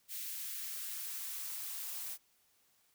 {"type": "noise with high-pass filter sweep", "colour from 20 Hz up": "blue", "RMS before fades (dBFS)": -42, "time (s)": [0.08, 2.18], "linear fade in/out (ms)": 50, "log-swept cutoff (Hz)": [2100, 600], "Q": 1.1, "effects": ["white hiss -72 dBFS RMS until 2.94 s"]}